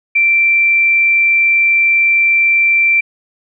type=tone; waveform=sine; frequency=2349 Hz; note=D7; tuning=in tune; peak=-8 dBFS; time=0.15-3.01 s; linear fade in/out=10 ms; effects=none